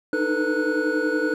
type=tone cluster; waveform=triangle; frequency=301.7 / 312.4 / 444 / 498.2 / 1468 Hz; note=D4 / D#4 / A4 / B4 / F#6; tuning=+47 / +7 / +16 / +15 / -14 cents; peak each=-25 dBFS; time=0.13-1.34 s; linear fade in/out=2 ms; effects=none